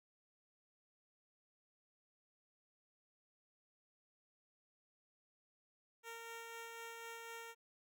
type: tone with tremolo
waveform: 10% pulse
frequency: 460.6 Hz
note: A#4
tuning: 21 cents flat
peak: -39 dBFS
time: 6.03-7.55 s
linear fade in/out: 50 ms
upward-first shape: sine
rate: 4 Hz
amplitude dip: 25%
effects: none